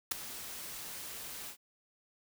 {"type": "noise with ADSR envelope", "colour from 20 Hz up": "white", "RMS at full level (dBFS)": -27, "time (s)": [0.11, 1.57], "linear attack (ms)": 10, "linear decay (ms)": 3, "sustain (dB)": -17, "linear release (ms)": 85, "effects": []}